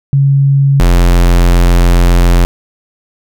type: tone pair in turn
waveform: sine / square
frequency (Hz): 138.59 / 43.65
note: C#3 / F1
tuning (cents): 0 / 0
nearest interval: octave + minor sixth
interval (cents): 2000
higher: first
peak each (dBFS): -5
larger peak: neither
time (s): 0.13-0.8 / 0.8-2.45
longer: second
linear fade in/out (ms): 0
effects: none